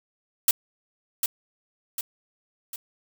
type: noise with echo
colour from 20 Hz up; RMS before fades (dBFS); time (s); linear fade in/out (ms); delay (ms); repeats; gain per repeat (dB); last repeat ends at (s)
blue; -18; 0.48-0.51; 2; 750; 3; -6; 2.76
effects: none